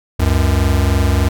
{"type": "tone pair together", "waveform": "square", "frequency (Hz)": [69.3, 92.5], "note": ["C#2", "F#2"], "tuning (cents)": [0, 0], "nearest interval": "perfect fourth", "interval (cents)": 500, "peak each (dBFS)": -15, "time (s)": [0.19, 1.29], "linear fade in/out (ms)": 10, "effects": []}